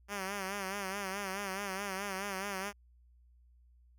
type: tone with vibrato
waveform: 5% pulse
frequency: 195.8 Hz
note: G3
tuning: 2 cents flat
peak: -25 dBFS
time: 0.08-2.73 s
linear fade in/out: 50 ms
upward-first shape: sine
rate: 4.7 Hz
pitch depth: 78 cents each way
effects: added 60 Hz sine -60 dBFS peak until 3.98 s